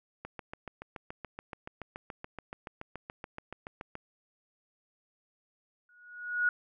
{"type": "click train", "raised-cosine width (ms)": 0.5, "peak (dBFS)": -25, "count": 27, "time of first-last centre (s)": [0.25, 3.954], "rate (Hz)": 7.02}
{"type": "tone with exponential growth", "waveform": "sine", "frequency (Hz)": 1454, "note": "F#6", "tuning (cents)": -31, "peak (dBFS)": -22, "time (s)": [5.89, 6.49], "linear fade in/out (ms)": 2, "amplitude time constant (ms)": 130}
{"effects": []}